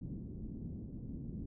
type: low-pass noise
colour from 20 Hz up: white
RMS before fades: -44 dBFS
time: 0.01-1.46 s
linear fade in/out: 5 ms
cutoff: 250 Hz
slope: 24 dB/octave
effects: none